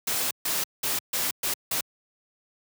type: noise bursts at uneven times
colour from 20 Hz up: white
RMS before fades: -27 dBFS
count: 6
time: 0.07-0.31 / 0.45-0.64 / 0.83-0.99 / 1.13-1.31 / 1.43-1.54 / 1.71-1.81 s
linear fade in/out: 5 ms
effects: high-pass 100 Hz 12 dB/octave